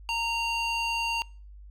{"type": "tone with band-pass filter", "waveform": "square", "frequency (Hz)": 925, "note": "A#5", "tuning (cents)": -14, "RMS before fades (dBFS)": -29, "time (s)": [0.09, 1.22], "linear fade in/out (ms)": 0, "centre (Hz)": 2900, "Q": 1.3, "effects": ["noise-tail reverb RT60 0.4 s tail -25 dB re dry", "added 50 Hz sine -44 dBFS peak until 1.7 s"]}